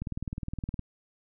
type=click train; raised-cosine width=5 ms; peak=-21 dBFS; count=16; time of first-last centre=0.02-0.793 s; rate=19.4 Hz; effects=none